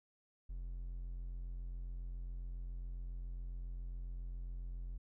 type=tone; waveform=triangle; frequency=43.65 Hz; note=F1; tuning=in tune; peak=-39 dBFS; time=0.49-4.98 s; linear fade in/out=10 ms; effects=none